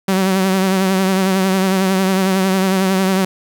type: tone with vibrato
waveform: sawtooth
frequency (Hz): 190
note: F#3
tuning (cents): +46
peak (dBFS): -9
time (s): 0.08-3.25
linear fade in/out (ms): 5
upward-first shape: triangle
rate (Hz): 11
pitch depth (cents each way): 48
effects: 8-bit